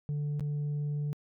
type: tone with dropouts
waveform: sine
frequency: 146.83 Hz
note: D3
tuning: in tune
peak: -27 dBFS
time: 0.09-1.13 s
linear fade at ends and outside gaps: 0 ms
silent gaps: 0.396-0.407 s
effects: tanh soft clip ceiling -29 dBFS